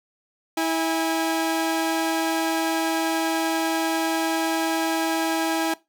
sawtooth tone pair together, 325 / 817.6 Hz, E4 / G#5, -24 / -27 cents, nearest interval octave + major third, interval 1597 cents, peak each -19 / -23 dBFS, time 0.57-5.74 s, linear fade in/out 5 ms, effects noise-tail reverb RT60 0.2 s tail -19 dB re dry

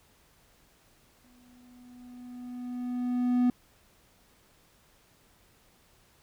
triangle tone with exponential growth, 246.9 Hz, B3, in tune, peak -18 dBFS, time 1.24-3.5 s, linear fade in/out 2 ms, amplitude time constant 490 ms, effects pink hiss -63 dBFS RMS until 6.22 s

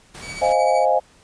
pink noise, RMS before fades -37 dBFS, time 0.14-0.53 s, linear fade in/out 10 ms
sawtooth tone with tremolo, 2274 Hz, C#7, 44 cents sharp, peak -26 dBFS, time 0.21-0.86 s, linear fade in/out 50 ms, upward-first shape sine, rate 13 Hz, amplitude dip 55%
sine chord, F minor seventh, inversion second, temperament equal, 523.3 / 622.3 / 698.5 / 830.6 Hz, C5 / Eb5 / F5 / Ab5, 0 / 0 / 0 / 0 cents, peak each -20 dBFS, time 0.41-1 s, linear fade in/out 20 ms
effects pink hiss -53 dBFS RMS until 1.23 s + resampled to 22050 Hz

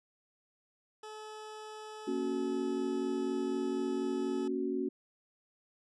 20% pulse tone, 430 Hz, A4, 40 cents flat, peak -39 dBFS, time 1.03-4.48 s, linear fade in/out 5 ms
sine chord, F# major, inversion first, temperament equal, 233.1 / 277.2 / 370 Hz, A#3 / C#4 / F#4, 0 / 0 / 0 cents, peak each -38 / -35 / -34 dBFS, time 2.07-4.89 s, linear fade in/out 10 ms
effects resampled to 22050 Hz

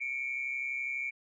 sine tone pair together, 2217 / 2349 Hz, C#7 / D7, 0 / 0 cents, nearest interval minor second, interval 100 cents, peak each -35 / -34 dBFS, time 0-1.11 s, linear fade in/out 20 ms, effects tanh soft clip ceiling -25 dBFS

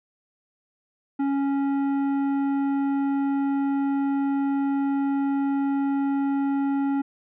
sine tone with tanh clipping, 277.2 Hz, C#4, in tune, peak -23 dBFS, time 1.19-7.02 s, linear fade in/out 10 ms, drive 11 dB, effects none

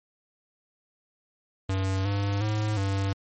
square tone with pitch steps, 95.7 / 100.3 / 107 / 97.9 Hz, G2 / G2 / A2 / G2, -41 / +40 / -48 / -2 cents, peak -25 dBFS, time 1.69-3.13 s, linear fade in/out 5 ms, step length 360 ms, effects MP3 32 kbps

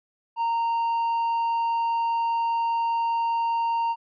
triangle tone, 925 Hz, A#5, 14 cents flat, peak -20 dBFS, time 0.36-3.96 s, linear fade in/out 50 ms, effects resampled to 11025 Hz

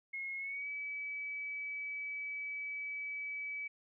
sine tone with pitch glide, 2164 to 2290 Hz, C#7 to D7, -42 to -44 cents, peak -38 dBFS, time 0.13-3.68 s, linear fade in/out 10 ms, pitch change +98 cents, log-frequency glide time 0.38-0.68 s, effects none

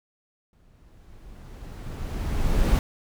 brown noise with exponential growth, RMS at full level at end -18 dBFS, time 0.53-2.79 s, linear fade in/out 1 ms, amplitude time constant 490 ms, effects none

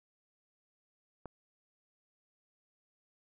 click, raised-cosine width 1 ms, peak -29 dBFS, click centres 1.257 s, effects none

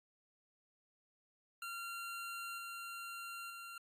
25% pulse tone with level steps, 1380 Hz, F6, 21 cents flat, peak -39 / -41 / -44 dBFS, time 1.62-3.78 s, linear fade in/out 2 ms, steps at 2.58 / 3.5 s, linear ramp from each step 2 ms, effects AAC 64 kbps

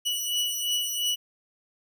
sawtooth beating tone pair, 2941 / 2943.9 Hz, F#7 / F#7, -11 / -9 cents, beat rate 2.9 Hz, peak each -28 / -24 dBFS, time 0.05-1.16 s, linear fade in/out 20 ms, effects none

